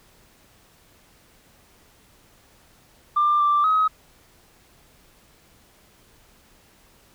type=tone with pitch steps; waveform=sine; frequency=1190 / 1176 / 1270 Hz; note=D6 / D6 / D#6; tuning=+22 / +2 / +35 cents; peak=-15 dBFS; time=3.16-3.88 s; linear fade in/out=10 ms; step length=240 ms; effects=tanh soft clip ceiling -12 dBFS + pink hiss -56 dBFS RMS until 7.14 s